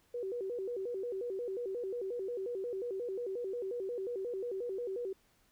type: tone with vibrato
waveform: sine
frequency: 430.5 Hz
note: A4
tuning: 38 cents flat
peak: -35 dBFS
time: 0.14-5.13 s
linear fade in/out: 5 ms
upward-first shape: square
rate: 5.6 Hz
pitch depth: 200 cents each way
effects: pink hiss -70 dBFS RMS until 5.51 s